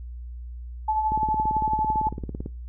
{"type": "tone with tremolo", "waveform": "sine", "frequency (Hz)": 866, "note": "A5", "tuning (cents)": -28, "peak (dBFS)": -19, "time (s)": [0.88, 2.09], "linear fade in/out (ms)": 5, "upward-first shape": "triangle", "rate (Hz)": 12, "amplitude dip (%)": 55}
{"type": "click train", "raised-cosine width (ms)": 3, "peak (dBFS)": -19, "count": 25, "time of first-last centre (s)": [1.12, 2.461], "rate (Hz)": 17.9}
{"effects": ["noise-tail reverb RT60 0.3 s tail -21 dB re dry", "added 60 Hz sine -34 dBFS peak until 2.68 s"]}